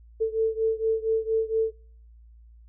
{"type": "beating tone pair", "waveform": "sine", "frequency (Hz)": [443.3, 447.6], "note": ["A4", "A4"], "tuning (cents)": [13, 30], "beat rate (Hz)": 4.3, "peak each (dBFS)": [-24, -26], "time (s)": [0.2, 1.72], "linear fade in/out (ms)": 20, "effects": ["noise-tail reverb RT60 0.5 s tail -25 dB re dry", "added 57 Hz sine -48 dBFS peak until 2.68 s"]}